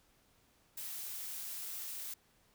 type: noise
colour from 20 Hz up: blue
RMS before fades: -43 dBFS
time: 0.77-2.14 s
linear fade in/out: 5 ms
effects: pink hiss -70 dBFS RMS until 2.54 s